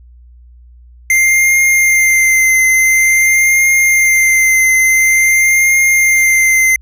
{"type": "tone with vibrato", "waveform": "square", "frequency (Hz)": 2093, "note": "C7", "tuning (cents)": 0, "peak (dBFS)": -8, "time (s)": [1.1, 6.76], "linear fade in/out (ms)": 2, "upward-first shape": "triangle", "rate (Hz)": 0.48, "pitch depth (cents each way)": 26, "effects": ["added 60 Hz sine -37 dBFS peak until 6.81 s"]}